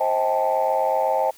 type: chord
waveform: sine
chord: A half-diminished seventh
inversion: first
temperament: just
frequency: 528 / 633.6 / 792 / 880 Hz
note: C5 / Eb5 / G5 / A5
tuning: +16 / +31 / +18 / 0 cents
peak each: -23 dBFS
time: 0-1.31 s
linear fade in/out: 10 ms
effects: tanh soft clip ceiling -11 dBFS + white hiss -50 dBFS RMS until 1.37 s